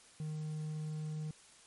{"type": "tone", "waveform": "triangle", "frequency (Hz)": 154.3, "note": "D#3", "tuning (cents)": -14, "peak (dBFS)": -35, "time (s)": [0.2, 1.31], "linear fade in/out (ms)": 2, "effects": ["white hiss -60 dBFS RMS until 1.66 s", "MP3 48 kbps"]}